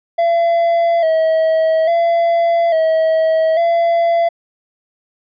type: tone with vibrato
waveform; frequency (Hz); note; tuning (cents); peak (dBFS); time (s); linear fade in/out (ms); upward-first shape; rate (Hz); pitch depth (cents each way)
triangle; 659.3; E5; 0; -9; 0.18-4.29; 10; square; 0.59; 47
effects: resampled to 11025 Hz